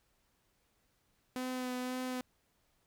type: tone with vibrato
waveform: sawtooth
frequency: 253 Hz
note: B3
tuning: 42 cents sharp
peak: -32 dBFS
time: 1.36-2.21 s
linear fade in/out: 0 ms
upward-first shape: sine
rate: 1.9 Hz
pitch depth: 16 cents each way
effects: pink hiss -75 dBFS RMS until 2.86 s